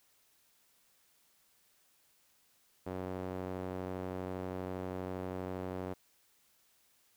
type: tone with band-pass filter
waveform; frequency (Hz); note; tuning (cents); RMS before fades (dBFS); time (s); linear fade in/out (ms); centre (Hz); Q
sawtooth; 92.5; F#2; 0; -40; 2.86-5.94; 10; 490; 0.89
effects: white hiss -70 dBFS RMS until 7.16 s